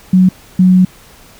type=tone pair in turn; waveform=sine; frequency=185 / 184.09 Hz; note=F#3 / F#3; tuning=0 / -9 cents; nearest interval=unison; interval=9 cents; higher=first; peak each=-4 dBFS; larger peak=neither; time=0.13-0.29 / 0.59-0.85 s; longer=second; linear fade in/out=5 ms; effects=pink hiss -41 dBFS RMS until 1.39 s